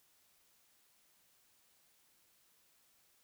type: silence
effects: white hiss -71 dBFS RMS until 3.23 s